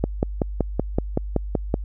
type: click train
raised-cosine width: 2 ms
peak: -6 dBFS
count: 10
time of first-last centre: 0.04-1.741 s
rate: 5.29 Hz
effects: added 50 Hz sine -27 dBFS peak until 1.84 s